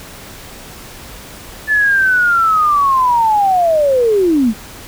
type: linear sweep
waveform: sine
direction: down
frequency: 1749 to 203.3 Hz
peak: -9 dBFS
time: 1.67-4.54 s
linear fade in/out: 50 ms
effects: pink hiss -34 dBFS RMS until 4.87 s